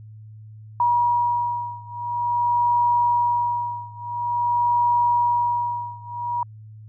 sine beating tone pair, 959 / 959.48 Hz, A#5 / A#5, +49 / +50 cents, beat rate 0.48 Hz, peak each -21 / -22 dBFS, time 0.8-6.43 s, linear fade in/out 2 ms, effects added 108 Hz sine -39 dBFS peak until 6.88 s

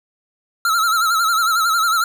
square tone with vibrato, 1339 Hz, E6, 27 cents sharp, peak -15 dBFS, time 0.65-2.04 s, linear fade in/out 2 ms, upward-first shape sine, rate 11 Hz, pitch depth 85 cents each way, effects none

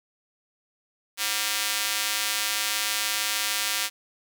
square tone with high-pass filter, 106.6 Hz, G#2, 46 cents sharp, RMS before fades -27 dBFS, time 1.17-3.9 s, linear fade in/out 50 ms, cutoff 2400 Hz, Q 0.61, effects none

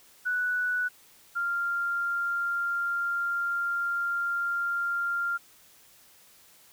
sine tone pair in turn, 1480 / 1393.2 Hz, F#6 / F6, 0 / -5 cents, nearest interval minor second, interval 105 cents, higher first, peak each -25 / -26 dBFS, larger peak first, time 0.25-0.89 / 1.35-5.38 s, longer second, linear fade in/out 20 ms, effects white hiss -57 dBFS RMS until 6.72 s

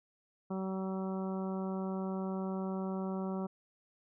harmonic tone, 190 Hz, F#3, 46 cents sharp, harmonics 1 / 2 / 3 / 4 / 5 / 6 / 7, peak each -35 / -41 / -45 / -47 / -49 / -51 / -52 dBFS, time 0.5-3.47 s, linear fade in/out 10 ms, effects none

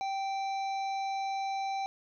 harmonic tone with a mistuned harmonic, 780 Hz, G5, 9 cents flat, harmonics 1 / 3 / 5 / 7 / 8, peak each -31 / -44 / -47 / -57 / -56 dBFS, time 0.01-1.86 s, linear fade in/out 0 ms, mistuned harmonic 5, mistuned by +40 cents, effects none

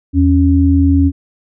sine tone pair together, 82.41 / 276.4 Hz, E2 / C#4, 0 / -5 cents, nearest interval octave + major sixth, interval 2095 cents, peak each -10 dBFS, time 0.13-1.12 s, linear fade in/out 50 ms, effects none

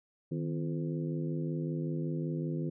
harmonic tone with a mistuned harmonic, 85.3 Hz, F2, 40 cents flat, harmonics 2 / 3 / 4 / 5 / 6, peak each -33 / -39 / -39 / -46 / -47 dBFS, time 0.31-2.7 s, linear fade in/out 10 ms, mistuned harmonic 2, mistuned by -140 cents, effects none

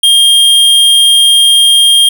square tone, 3218 Hz, G7, 45 cents sharp, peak -4 dBFS, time 0.03-2.09 s, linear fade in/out 5 ms, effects none

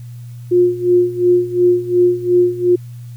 sine tone with tremolo, 356 Hz, F4, 33 cents sharp, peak -7 dBFS, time 0.51-2.76 s, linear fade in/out 10 ms, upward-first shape sine, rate 2.8 Hz, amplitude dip 85%, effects added 120 Hz sine -29 dBFS peak until 3.16 s + white hiss -52 dBFS RMS until 3.16 s

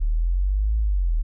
sine linear two-way sweep, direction up then down, 36.71 to 55 to 36.71 Hz, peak -18 dBFS, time 0-1.23 s, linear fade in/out 20 ms, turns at 0.78 s, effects none

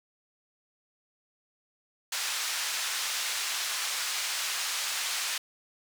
white band-pass noise, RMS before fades -32 dBFS, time 2.12-5.38 s, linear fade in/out 5 ms, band 1100 to 6700 Hz, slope 12 dB/octave, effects none

